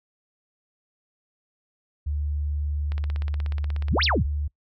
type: tone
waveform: sine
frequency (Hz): 73.42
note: D2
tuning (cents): 0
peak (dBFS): -24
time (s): 2.06-4.48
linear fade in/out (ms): 10
type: click train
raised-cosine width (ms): 0.3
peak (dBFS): -22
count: 17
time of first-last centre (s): 2.92-3.884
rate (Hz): 16.6
type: exponential two-way sweep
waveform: sine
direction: up then down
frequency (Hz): 33.77 to 5700 to 33.77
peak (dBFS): -20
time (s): 3.88-4.27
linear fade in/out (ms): 50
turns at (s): 4.04
effects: noise-tail reverb RT60 0.1 s tail -23 dB re dry